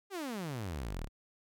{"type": "exponential sweep", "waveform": "sawtooth", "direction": "down", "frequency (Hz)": [413.4, 31.63], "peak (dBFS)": -33, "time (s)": [0.1, 1.09], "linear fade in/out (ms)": 50, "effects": []}